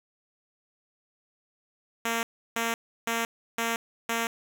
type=tone bursts; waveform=5% pulse; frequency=230 Hz; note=A#3; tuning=23 cents flat; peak=-15 dBFS; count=5; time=2.05-4.27 s; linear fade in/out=2 ms; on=180 ms; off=330 ms; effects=none